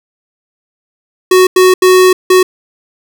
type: tone bursts at uneven times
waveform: square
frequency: 370 Hz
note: F#4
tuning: in tune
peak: -4 dBFS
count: 4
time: 1.31-1.47 / 1.56-1.74 / 1.82-2.13 / 2.3-2.43 s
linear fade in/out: 5 ms
effects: none